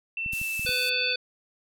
sine tone with pitch glide, 2684 to 2639 Hz, E7 to E7, +31 to +1 cents, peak -28 dBFS, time 0.17-1.13 s, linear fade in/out 2 ms, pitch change -30 cents, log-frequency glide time 0.31-0.55 s
clicks, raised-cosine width 5 ms, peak -28 dBFS, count 6, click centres 0.262 / 0.334 / 0.415 / 0.595 / 0.65 / 0.692 s
violet noise, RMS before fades -32 dBFS, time 0.32-0.9 s, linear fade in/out 10 ms
harmonic tone, 501 Hz, B4, 25 cents sharp, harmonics 1 / 3 / 5 / 7 / 9, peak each -35 / -34 / -32 / -31 / -29 dBFS, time 0.66-1.16 s, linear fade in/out 5 ms
effects low-pass 12000 Hz 12 dB/octave

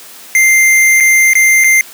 square tone with dropouts, 2093 Hz, C7, in tune, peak -6 dBFS, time 0.35-1.81 s, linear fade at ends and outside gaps 1 ms, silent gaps 1.002-1.006 / 1.334-1.353 / 1.639-1.643 s, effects white hiss -34 dBFS RMS until 1.93 s + high-pass 200 Hz 12 dB/octave

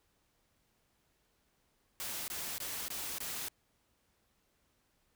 white noise bursts, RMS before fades -40 dBFS, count 5, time 2-3.484 s, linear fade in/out 0 ms, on 280 ms, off 21 ms, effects pink hiss -75 dBFS RMS until 5.15 s

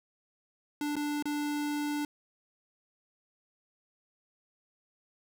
square tone with dropouts, 294.1 Hz, D4, 3 cents sharp, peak -31 dBFS, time 0.81-2.05 s, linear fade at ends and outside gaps 2 ms, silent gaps 0.956-0.965 / 1.225-1.255 s, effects none

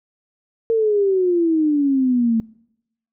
sine exponential sweep, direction down, 459.7 to 222.3 Hz, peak -14 dBFS, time 0.7-2.4 s, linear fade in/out 0 ms, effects noise-tail reverb RT60 0.8 s tail -25 dB re dry

